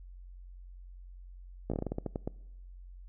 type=slowing click train; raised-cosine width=2 ms; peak=-20 dBFS; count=12; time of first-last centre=1.7-2.275 s; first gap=16 ms; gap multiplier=1.22; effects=noise-tail reverb RT60 1.0 s tail -24 dB re dry + added 45 Hz sine -46 dBFS peak until 3.08 s